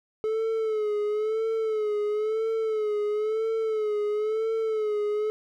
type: tone with vibrato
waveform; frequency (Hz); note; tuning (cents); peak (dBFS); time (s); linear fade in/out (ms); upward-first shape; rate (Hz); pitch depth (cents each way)
triangle; 431.9; A4; -32; -22; 0.24-5.3; 0; sine; 0.99; 63
effects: none